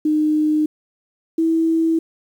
sine tone pair in turn, 305.9 / 325.8 Hz, D#4 / E4, -29 / -20 cents, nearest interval minor second, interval 109 cents, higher second, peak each -14 dBFS, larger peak neither, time 0.05-0.66 / 1.38-1.99 s, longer neither, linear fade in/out 5 ms, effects 8-bit

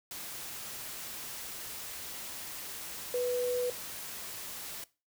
sine tone in noise, 493.9 Hz, B4, in tune, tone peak -28 dBFS, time 3.14-3.7 s, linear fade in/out 2 ms, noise white, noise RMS -42 dBFS, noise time 0.11-4.84 s, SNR +11 dB, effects noise-tail reverb RT60 0.3 s tail -20 dB re dry

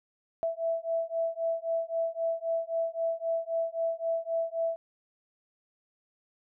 sine beating tone pair, 659.3 / 663.1 Hz, E5 / E5, 0 / +10 cents, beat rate 3.8 Hz, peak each -31 dBFS, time 0.43-4.76 s, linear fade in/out 0 ms, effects none

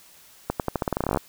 accelerating click train, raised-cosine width 1 ms, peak -9 dBFS, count 17, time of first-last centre 0.5-1.173 s, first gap 98 ms, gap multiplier 0.87, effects white hiss -52 dBFS RMS until 1.28 s

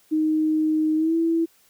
sine tone with pitch glide, 311.5 to 330 Hz, D#4 to E4, +2 to +2 cents, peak -18 dBFS, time 0.11-1.46 s, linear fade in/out 20 ms, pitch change +100 cents, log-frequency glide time 0.96-1.15 s, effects white hiss -59 dBFS RMS until 1.69 s

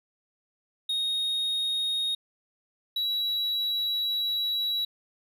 triangle tone pair in turn, 3729 / 3902 Hz, A#7 / B7, 0 / -22 cents, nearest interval minor second, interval 78 cents, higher second, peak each -24 dBFS, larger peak neither, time 0.89-2.15 / 2.96-4.85 s, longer second, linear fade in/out 5 ms, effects none

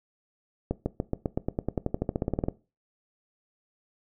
accelerating click train, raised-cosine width 2 ms, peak -13 dBFS, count 21, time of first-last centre 0.71-2.485 s, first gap 150 ms, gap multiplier 0.94, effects noise-tail reverb RT60 0.3 s tail -19 dB re dry

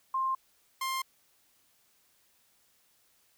sine / sawtooth tone pair in turn, 1056 / 1056 Hz, C6 / C6, +16 / +16 cents, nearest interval unison, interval 0 cents, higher neither, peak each -27 dBFS, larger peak neither, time 0.14-0.35 / 0.81-1.02 s, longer neither, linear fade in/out 5 ms, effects white hiss -68 dBFS RMS until 3.37 s

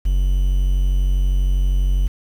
triangle tone with quantisation, 46.25 Hz, F#1, in tune, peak -12 dBFS, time 0.05-2.08 s, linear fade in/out 10 ms, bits 7, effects none

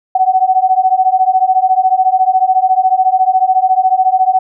sine beating tone pair, 744 / 758 Hz, F#5 / F#5, +9 / +42 cents, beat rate 14 Hz, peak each -11 dBFS, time 0.15-4.39 s, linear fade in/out 5 ms, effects none

